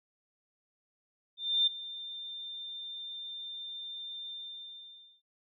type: tone with ADSR envelope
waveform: sine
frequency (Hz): 3593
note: A7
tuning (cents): +36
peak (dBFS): -22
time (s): 1.37-5.22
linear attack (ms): 300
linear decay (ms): 10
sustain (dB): -17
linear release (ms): 920
effects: noise-tail reverb RT60 0.2 s tail -26 dB re dry